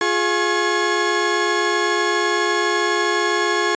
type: tone cluster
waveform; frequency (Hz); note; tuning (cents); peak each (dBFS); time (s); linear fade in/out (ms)
35% pulse; 350.3 / 418 / 1084 / 1684; F4 / G#4 / C#6 / G#6; +5 / +11 / -39 / +24; -21; 0.01-3.75; 2
effects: resampled to 16000 Hz